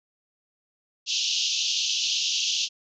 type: band-pass noise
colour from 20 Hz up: pink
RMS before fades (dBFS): -26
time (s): 1.06-2.69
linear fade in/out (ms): 50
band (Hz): 2700 to 6600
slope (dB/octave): 96
effects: none